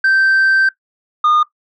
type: tone pair in turn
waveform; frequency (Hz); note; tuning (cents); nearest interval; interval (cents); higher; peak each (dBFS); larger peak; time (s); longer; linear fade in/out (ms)
sine; 1559 / 1221.3; G6 / D#6; -10 / -33; major third; 423; first; -7; neither; 0.04-0.69 / 1.24-1.43; first; 5
effects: noise-tail reverb RT60 0.1 s tail -17 dB re dry + tanh soft clip ceiling -8 dBFS